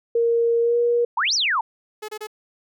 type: tone with pitch glide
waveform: sine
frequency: 466.2 to 476 Hz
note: A#4 to A#4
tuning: 0 to +36 cents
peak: -16 dBFS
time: 0.15-1.05 s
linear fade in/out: 5 ms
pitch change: +36 cents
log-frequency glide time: 0.61-0.77 s
type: exponential two-way sweep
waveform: sine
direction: up then down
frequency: 843 to 6160 to 843 Hz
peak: -18 dBFS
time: 1.17-1.61 s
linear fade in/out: 5 ms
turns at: 1.34 s
type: tone bursts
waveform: sawtooth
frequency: 427.2 Hz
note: G#4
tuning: 49 cents sharp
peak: -26 dBFS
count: 3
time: 2.02-2.271 s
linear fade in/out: 10 ms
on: 65 ms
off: 28 ms
effects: none